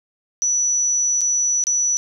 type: tone with dropouts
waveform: sine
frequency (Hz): 5920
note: F#8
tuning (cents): 0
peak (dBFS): -16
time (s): 0.42-1.97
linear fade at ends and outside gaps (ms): 0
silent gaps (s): 1.209-1.215 / 1.639-1.669
effects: none